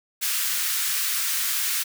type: high-pass noise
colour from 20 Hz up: white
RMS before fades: -25 dBFS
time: 0.21-1.84 s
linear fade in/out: 20 ms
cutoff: 1300 Hz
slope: 24 dB/octave
effects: none